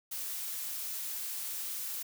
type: noise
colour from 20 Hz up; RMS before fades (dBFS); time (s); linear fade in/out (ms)
blue; -38; 0.11-2.03; 10
effects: none